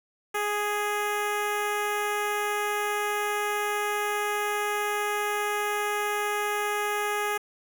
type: tone with notch filter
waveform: 10% pulse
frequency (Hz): 415.2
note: G#4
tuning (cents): 0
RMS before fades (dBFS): -28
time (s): 0.34-7.38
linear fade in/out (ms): 10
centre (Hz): 4700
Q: 1.1
effects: 8-bit